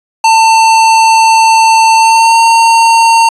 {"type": "tone with pitch glide", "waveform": "square", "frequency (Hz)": [895, 912.8], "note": ["A5", "A#5"], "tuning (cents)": [29, -37], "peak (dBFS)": -4, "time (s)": [0.24, 3.29], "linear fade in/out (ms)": 5, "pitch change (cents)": 34, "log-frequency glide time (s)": [1.95, 2.38], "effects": ["resampled to 22050 Hz"]}